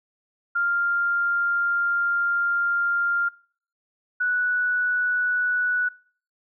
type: tone pair in turn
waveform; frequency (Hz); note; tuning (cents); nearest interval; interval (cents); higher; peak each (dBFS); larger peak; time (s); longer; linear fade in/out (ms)
sine; 1396.9 / 1476.3; F6 / F#6; 0 / -4; minor second; 96; second; -20; neither; 0.55-3.29 / 4.2-5.89; first; 10
effects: noise-tail reverb RT60 0.5 s tail -23 dB re dry